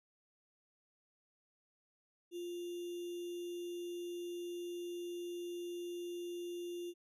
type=tone with sample-and-hold; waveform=sine; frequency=349.2 Hz; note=F4; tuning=in tune; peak=-40 dBFS; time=2.31-6.94 s; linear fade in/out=50 ms; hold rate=3150 Hz; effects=resampled to 32000 Hz